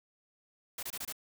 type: noise bursts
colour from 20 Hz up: white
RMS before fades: -39 dBFS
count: 5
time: 0.78-1.125 s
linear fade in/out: 5 ms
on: 49 ms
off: 25 ms
effects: none